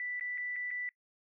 sine tone with dropouts, 1975.5 Hz, B6, in tune, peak -35 dBFS, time 0-0.89 s, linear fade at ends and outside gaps 1 ms, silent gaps 0.197-0.209 / 0.376-0.38 / 0.56-0.563 / 0.706-0.712 s, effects noise-tail reverb RT60 0.1 s tail -22 dB re dry

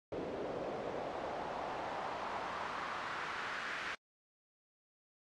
pink noise with band-pass filter sweep, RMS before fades -41 dBFS, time 0.12-3.95 s, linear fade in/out 2 ms, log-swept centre 430 to 1700 Hz, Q 1.8, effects low-pass 6000 Hz 12 dB/octave + AAC 64 kbps

